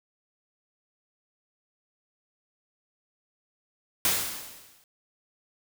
white noise with exponential decay, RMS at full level -22 dBFS, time 4.05-4.84 s, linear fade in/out 1 ms, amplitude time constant 170 ms, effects none

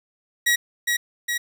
sawtooth tone with echo, 1910 Hz, A#6, 42 cents sharp, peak -13 dBFS, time 0.46-0.56 s, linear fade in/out 10 ms, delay 410 ms, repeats 2, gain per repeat -3 dB, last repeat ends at 1.38 s, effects none

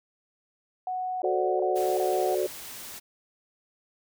sine tone bursts, 739 Hz, F#5, 2 cents flat, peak -28 dBFS, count 4, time 0.87-2.348 s, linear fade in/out 2 ms, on 350 ms, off 26 ms
sine chord, D dominant seventh, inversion first, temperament equal, 370 / 440 / 523.3 / 587.3 Hz, F#4 / A4 / C5 / D5, 0 / 0 / 0 / 0 cents, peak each -27 / -32 / -32 / -30 dBFS, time 1.23-2.47 s, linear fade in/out 10 ms
white noise, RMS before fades -41 dBFS, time 1.75-3 s, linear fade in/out 20 ms
effects none

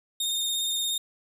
sawtooth tone with vibrato, 3672 Hz, A#7, 27 cents flat, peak -23 dBFS, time 0.2-0.98 s, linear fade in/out 5 ms, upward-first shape triangle, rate 17 Hz, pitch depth 26 cents each way, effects none

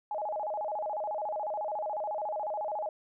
sine tone with vibrato, 722 Hz, F#5, 43 cents flat, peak -31 dBFS, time 0.11-2.89 s, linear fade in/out 2 ms, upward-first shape square, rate 14 Hz, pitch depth 260 cents each way, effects none

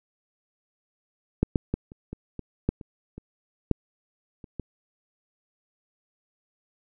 clicks, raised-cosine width 3 ms, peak -7 / -8 / -12 / -30 / -22 / -21 / -9 / -27 / -26 / -7 / -29 / -19 dBFS, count 12, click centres 1.43 / 1.558 / 1.74 / 1.919 / 2.13 / 2.393 / 2.69 / 2.812 / 3.18 / 3.713 / 4.442 / 4.597 s, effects none

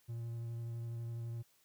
triangle tone with vibrato, 116.54 Hz, A#2, in tune, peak -37 dBFS, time 0.08-1.43 s, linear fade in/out 20 ms, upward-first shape sine, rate 12 Hz, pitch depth 13 cents each way, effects white hiss -71 dBFS RMS until 1.64 s

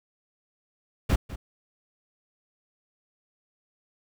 brown noise with echo, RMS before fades -21 dBFS, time 1.09-1.16 s, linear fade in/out 10 ms, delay 200 ms, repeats 1, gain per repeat -15 dB, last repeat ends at 1.36 s, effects none

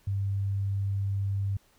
sine tone, 98.8 Hz, G2, 14 cents sharp, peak -26 dBFS, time 0.07-1.57 s, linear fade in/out 5 ms, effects pink hiss -64 dBFS RMS until 1.78 s

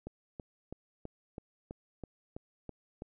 click train, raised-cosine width 2 ms, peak -28 dBFS, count 10, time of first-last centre 0.07-3.021 s, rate 3.05 Hz, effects none

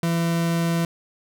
40% pulse tone, 167.9 Hz, E3, 32 cents sharp, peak -19 dBFS, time 0.03-0.85 s, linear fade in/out 2 ms, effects none

